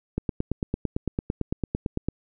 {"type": "click train", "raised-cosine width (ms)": 3, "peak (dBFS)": -12, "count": 18, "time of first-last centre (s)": [0.18, 2.086], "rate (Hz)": 8.92, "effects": []}